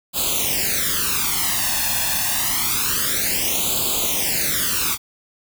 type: noise with flanger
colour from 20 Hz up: white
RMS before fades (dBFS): -21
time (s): 0.13-4.98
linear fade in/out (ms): 50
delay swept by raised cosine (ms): 0.26 to 1.16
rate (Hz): 0.27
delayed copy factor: +0.9
effects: none